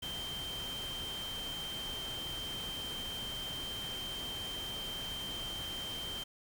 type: tone in noise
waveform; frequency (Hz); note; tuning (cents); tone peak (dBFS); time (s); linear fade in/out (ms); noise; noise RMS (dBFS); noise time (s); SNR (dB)
sine; 3138; G7; +1; -39; 0.02-6.24; 10; pink; -45; 0.02-6.24; +3
effects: none